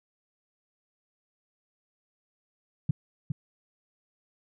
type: tone with echo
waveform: sine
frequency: 143.4 Hz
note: D3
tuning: 41 cents flat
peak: -19 dBFS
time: 2.89-2.91 s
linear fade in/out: 5 ms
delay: 410 ms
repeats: 1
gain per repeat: -6 dB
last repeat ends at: 3.32 s
effects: none